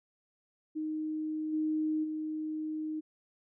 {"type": "tone with level steps", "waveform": "sine", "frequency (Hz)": 310.5, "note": "D#4", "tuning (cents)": -3, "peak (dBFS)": [-32, -28, -33], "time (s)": [0.75, 3.01], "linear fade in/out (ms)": 20, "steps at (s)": [1.52, 2.03], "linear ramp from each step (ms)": 20, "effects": []}